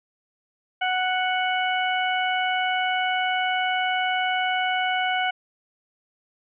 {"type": "harmonic tone", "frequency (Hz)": 740, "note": "F#5", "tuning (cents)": 0, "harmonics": [1, 2, 3, 4], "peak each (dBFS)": [-24, -27, -29, -30], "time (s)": [0.81, 5.31], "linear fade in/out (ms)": 10, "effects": []}